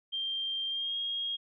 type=tone with pitch glide; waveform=sine; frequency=3175 to 3262 Hz; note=G7 to G#7; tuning=+21 to -32 cents; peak=-31 dBFS; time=0.12-1.37 s; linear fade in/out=20 ms; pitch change=+47 cents; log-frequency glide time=0.68-0.96 s; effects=none